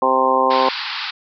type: harmonic tone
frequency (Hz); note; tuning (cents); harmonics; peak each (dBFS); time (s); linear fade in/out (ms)
130.9; C3; +1; 2 / 3 / 4 / 5 / 6 / 7 / 8; -26 / -24 / -19 / -28 / -21 / -20 / -17; 0.02-0.69; 2
type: band-pass noise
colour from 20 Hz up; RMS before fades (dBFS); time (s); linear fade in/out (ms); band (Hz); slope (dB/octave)
white; -26; 0.5-1.11; 10; 810 to 4900; 96
effects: none